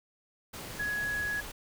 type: tone in noise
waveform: sine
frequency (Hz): 1676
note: G#6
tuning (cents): +15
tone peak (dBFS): -30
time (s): 0.79-1.41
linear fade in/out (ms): 10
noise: pink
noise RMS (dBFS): -42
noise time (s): 0.53-1.52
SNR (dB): +9
effects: none